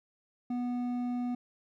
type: tone with hard clipping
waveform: triangle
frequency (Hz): 245.2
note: B3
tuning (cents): -12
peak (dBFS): -32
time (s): 0.5-1.35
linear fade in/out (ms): 5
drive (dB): 10
effects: none